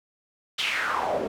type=noise with band-pass filter sweep; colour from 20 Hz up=pink; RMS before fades=-27 dBFS; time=0.58-1.28 s; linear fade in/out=10 ms; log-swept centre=3400 to 400 Hz; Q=3.8; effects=none

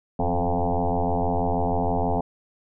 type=tone with frequency modulation; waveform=sine; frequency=349.2 Hz; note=F4; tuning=in tune; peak=-20 dBFS; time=0.19-2.21 s; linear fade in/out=5 ms; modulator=86.3 Hz; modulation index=5.8; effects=none

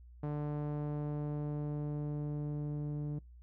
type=tone with low-pass filter sweep; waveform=sawtooth; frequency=147.9 Hz; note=D3; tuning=13 cents sharp; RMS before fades=-37 dBFS; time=0.23-3.19 s; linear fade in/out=5 ms; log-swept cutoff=870 to 310 Hz; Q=0.73; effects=noise-tail reverb RT60 0.2 s tail -25 dB re dry + added 60 Hz sine -52 dBFS peak until 3.42 s

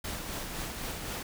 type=noise with tremolo; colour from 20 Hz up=pink; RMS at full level=-36 dBFS; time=0.04-1.23 s; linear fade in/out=5 ms; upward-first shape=sine; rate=3.9 Hz; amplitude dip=35%; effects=none

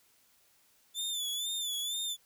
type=tone with vibrato; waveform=sawtooth; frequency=3504 Hz; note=A7; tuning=8 cents flat; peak=-30 dBFS; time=0.94-2.17 s; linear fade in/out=50 ms; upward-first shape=sine; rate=2.1 Hz; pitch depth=72 cents each way; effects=white hiss -67 dBFS RMS until 2.25 s

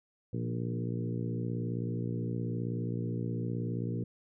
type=harmonic tone with a mistuned harmonic; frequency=59 Hz; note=A#1; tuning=22 cents sharp; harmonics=2 / 3 / 4 / 5 / 6 / 7 / 8; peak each=-34 / -38 / -40 / -42 / -44 / -45 / -46 dBFS; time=0.33-4.04 s; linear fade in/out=5 ms; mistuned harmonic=3; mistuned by=-34 cents; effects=none

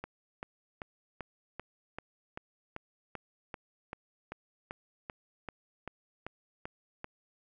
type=click train; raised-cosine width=0.5 ms; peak=-24 dBFS; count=19; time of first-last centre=0.04-7.044 s; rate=2.57 Hz; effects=none

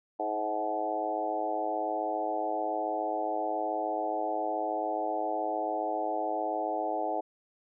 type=harmonic tone with a mistuned harmonic; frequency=107.1 Hz; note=A2; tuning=46 cents flat; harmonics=3 / 4 / 5 / 6 / 7 / 8; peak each=-38 / -39 / -38 / -35 / -33 / -36 dBFS; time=0.19-7.21 s; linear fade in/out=10 ms; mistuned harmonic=7; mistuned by=-19 cents; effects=none

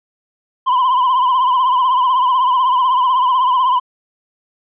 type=tone with vibrato; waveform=triangle; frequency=1015 Hz; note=B5; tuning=47 cents sharp; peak=-9 dBFS; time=0.66-3.8 s; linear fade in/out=20 ms; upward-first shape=triangle; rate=16 Hz; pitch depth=90 cents each way; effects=resampled to 8000 Hz

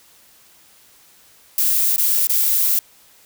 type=noise with dropouts; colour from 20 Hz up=violet; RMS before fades=-17 dBFS; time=1.58-2.79 s; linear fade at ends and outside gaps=2 ms; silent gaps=1.962-1.98 / 2.271-2.295 s; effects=white hiss -51 dBFS RMS until 3.25 s

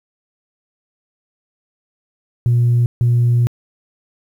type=tone pair in turn; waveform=sine; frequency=120 / 120 Hz; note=B2 / B2; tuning=-49 / -49 cents; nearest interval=unison; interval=0 cents; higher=neither; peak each=-9 dBFS; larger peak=neither; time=2.46-2.86 / 3.01-3.47 s; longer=second; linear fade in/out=0 ms; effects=tanh soft clip ceiling -8 dBFS + 8-bit

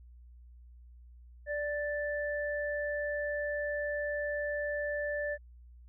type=tone pair together; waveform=sine; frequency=587.3 / 1760 Hz; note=D5 / A6; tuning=0 / 0 cents; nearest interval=octave + perfect fifth; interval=1900 cents; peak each=-33 / -36 dBFS; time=1.46-5.38 s; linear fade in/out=50 ms; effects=added 60 Hz sine -51 dBFS peak until 5.88 s

